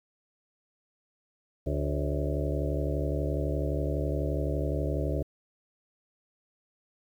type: harmonic tone with a mistuned harmonic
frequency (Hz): 71.9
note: D2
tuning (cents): -36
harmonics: 1 / 2 / 4 / 5 / 6 / 7 / 8 / 9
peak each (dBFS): -30 / -33 / -36 / -37 / -38 / -38 / -39 / -40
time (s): 1.66-5.23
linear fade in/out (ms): 10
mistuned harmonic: 7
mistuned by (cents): +90
effects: 10-bit